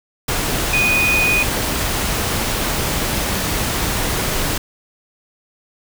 sine tone in noise, 2479 Hz, D#7, 7 cents flat, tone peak -14 dBFS, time 0.73-1.43 s, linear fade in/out 5 ms, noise pink, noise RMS -20 dBFS, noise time 0.28-4.58 s, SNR +3 dB, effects none

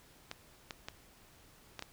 clicks, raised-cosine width 0.2 ms, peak -23 dBFS, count 5, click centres 0.314 / 0.708 / 0.885 / 1.793 / 1.824 s, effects pink hiss -61 dBFS RMS until 1.92 s

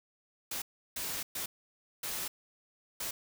white noise bursts at uneven times, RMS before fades -37 dBFS, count 5, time 0.51-0.62 / 0.96-1.23 / 1.35-1.46 / 2.03-2.28 / 3-3.11 s, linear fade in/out 5 ms, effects none

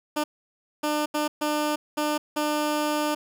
15% pulse tone bursts at uneven times, 300 Hz, D4, 37 cents sharp, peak -17 dBFS, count 6, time 0.16-0.24 / 0.83-1.06 / 1.14-1.28 / 1.41-1.76 / 1.97-2.18 / 2.36-3.15 s, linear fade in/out 10 ms, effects none

